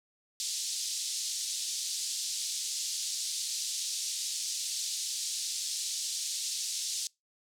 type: band-pass noise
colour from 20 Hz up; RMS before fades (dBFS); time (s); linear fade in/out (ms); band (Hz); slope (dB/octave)
pink; -35; 0.4-7.07; 0; 4100 to 8800; 24
effects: noise-tail reverb RT60 0.2 s tail -24 dB re dry